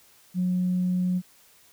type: tone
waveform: sine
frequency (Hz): 181.4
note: F#3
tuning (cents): -34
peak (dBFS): -21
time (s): 0.34-1.22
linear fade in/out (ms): 50
effects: tanh soft clip ceiling -17 dBFS + white hiss -57 dBFS RMS until 1.72 s